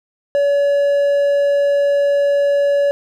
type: tone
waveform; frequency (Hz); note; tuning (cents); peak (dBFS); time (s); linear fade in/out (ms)
triangle; 568; C#5; +42; -10; 0.35-2.91; 0
effects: none